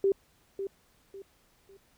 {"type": "tone with echo", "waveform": "sine", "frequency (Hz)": 392, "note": "G4", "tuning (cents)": 0, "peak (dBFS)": -21, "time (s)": [0.04, 0.12], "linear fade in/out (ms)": 2, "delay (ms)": 550, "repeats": 3, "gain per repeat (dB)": -10, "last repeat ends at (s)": 1.77, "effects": ["pink hiss -66 dBFS RMS until 1.97 s"]}